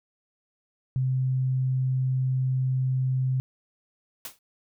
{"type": "tone", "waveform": "sine", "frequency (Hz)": 130, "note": "C3", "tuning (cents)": -11, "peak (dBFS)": -22, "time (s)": [0.96, 3.4], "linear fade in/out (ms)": 0}
{"type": "noise with exponential decay", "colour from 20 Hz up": "white", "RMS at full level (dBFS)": -33, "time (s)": [4.25, 4.39], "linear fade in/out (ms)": 2, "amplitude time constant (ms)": 30}
{"effects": []}